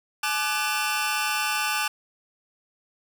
sawtooth tone cluster, 852 / 1188 / 1499 / 2705 Hz, G#5 / D6 / F#6 / E7, +44 / +20 / +22 / +44 cents, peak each -26 dBFS, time 0.23-1.88 s, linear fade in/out 5 ms, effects none

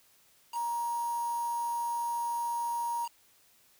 sine tone with quantisation, 943 Hz, A#5, 20 cents sharp, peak -30 dBFS, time 0.52-3.09 s, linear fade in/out 50 ms, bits 7, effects white hiss -64 dBFS RMS until 3.79 s

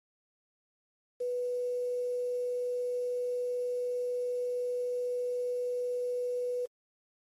sine tone with quantisation, 492.7 Hz, B4, 4 cents flat, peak -30 dBFS, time 1.2-6.66 s, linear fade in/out 10 ms, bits 9, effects AAC 32 kbps

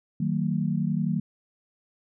sine tone cluster, 156 / 186.9 / 228.4 Hz, D#3 / F#3 / A#3, +5 / +18 / -35 cents, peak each -27 / -27 / -29 dBFS, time 0.2-1.2 s, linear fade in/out 5 ms, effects none

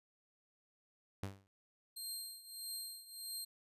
sawtooth tone with exponential decay, 98 Hz, G2, in tune, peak -33 dBFS, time 1.23-1.47 s, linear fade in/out 0 ms, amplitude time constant 52 ms
15% pulse tone with tremolo, 4186 Hz, C8, in tune, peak -34 dBFS, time 1.96-3.45 s, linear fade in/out 10 ms, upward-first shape triangle, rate 1.6 Hz, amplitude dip 85%
effects resampled to 32000 Hz

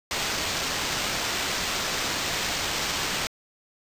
blue noise with sample-and-hold, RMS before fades -28 dBFS, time 0.11-3.27 s, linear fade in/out 0 ms, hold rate 11025 Hz, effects resampled to 32000 Hz

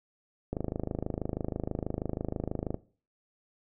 click train, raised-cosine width 2 ms, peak -18 dBFS, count 59, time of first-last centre 0.53-2.744 s, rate 26.2 Hz, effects noise-tail reverb RT60 0.4 s tail -18 dB re dry

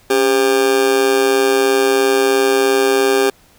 40% pulse tone with amplitude modulation, 400 Hz, G4, 35 cents sharp, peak -7 dBFS, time 0.1-3.3 s, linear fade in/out 5 ms, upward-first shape sine, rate 123 Hz, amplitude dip 80%, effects pink hiss -50 dBFS RMS until 3.58 s

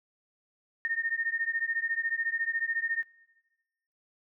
sine beating tone pair, 1826 / 1840 Hz, A#6 / A#6, -36 / -23 cents, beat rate 14 Hz, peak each -30 / -32 dBFS, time 0.85-3.03 s, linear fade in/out 0 ms, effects noise-tail reverb RT60 1.0 s tail -18 dB re dry

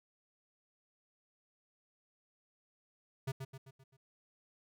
square tone with echo, 133.6 Hz, C3, 36 cents sharp, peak -35 dBFS, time 3.27-3.32 s, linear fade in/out 10 ms, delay 130 ms, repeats 5, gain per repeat -6 dB, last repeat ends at 3.97 s, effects none

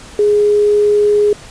sine tone with quantisation, 415.3 Hz, G#4, in tune, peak -8 dBFS, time 0.19-1.33 s, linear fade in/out 2 ms, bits 6, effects pink hiss -36 dBFS RMS until 1.5 s + resampled to 22050 Hz

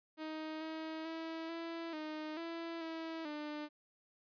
sawtooth tone with pitch steps, 313 / 317.8 / 325.2 / 332.5 / 308.4 / 333.2 / 325.3 / 299 Hz, D#4 / D#4 / E4 / E4 / D#4 / E4 / E4 / D4, +10 / +37 / -23 / +15 / -15 / +19 / -23 / +31 cents, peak -37 dBFS, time 0.17-3.69 s, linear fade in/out 50 ms, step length 440 ms, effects resampled to 11025 Hz

